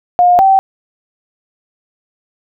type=tone pair in turn; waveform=sine; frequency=712 / 773 Hz; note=F5 / G5; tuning=+33 / -24 cents; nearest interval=minor second; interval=143 cents; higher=second; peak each=-5 dBFS; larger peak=neither; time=0.19-0.39 / 0.39-0.59 s; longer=neither; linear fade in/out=0 ms; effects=none